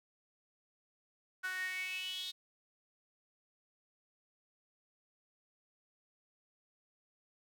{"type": "tone with high-pass filter sweep", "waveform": "sawtooth", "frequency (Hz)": 370.6, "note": "F#4", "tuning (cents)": 3, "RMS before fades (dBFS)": -40, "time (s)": [1.43, 2.32], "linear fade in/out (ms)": 20, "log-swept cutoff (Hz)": [1500, 3800], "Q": 9.2, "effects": []}